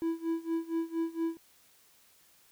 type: tone with tremolo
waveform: triangle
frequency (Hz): 329.6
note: E4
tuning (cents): 0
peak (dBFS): -25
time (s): 0.02-1.37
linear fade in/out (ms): 0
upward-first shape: sine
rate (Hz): 4.3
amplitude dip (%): 90
effects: white hiss -63 dBFS RMS until 2.51 s